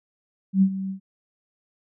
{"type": "tone with ADSR envelope", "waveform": "sine", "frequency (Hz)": 192, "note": "G3", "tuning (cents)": -36, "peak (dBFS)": -12, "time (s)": [0.53, 1], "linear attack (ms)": 89, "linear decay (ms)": 73, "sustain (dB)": -14, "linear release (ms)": 100, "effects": []}